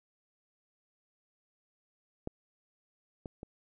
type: clicks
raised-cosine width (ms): 2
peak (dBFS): -22 / -27 / -29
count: 3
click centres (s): 2.274 / 3.258 / 3.431
effects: none